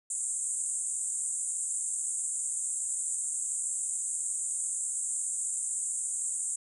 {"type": "band-pass noise", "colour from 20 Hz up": "pink", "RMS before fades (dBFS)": -33, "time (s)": [0.1, 6.56], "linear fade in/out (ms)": 5, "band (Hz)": [7200, 9300], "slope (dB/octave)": 96, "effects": []}